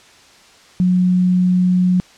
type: tone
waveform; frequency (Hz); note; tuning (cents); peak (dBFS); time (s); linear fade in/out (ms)
sine; 181.6; F#3; -32; -11; 0.8-2; 0
effects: white hiss -46 dBFS RMS until 2.17 s + low-pass 6000 Hz 12 dB/octave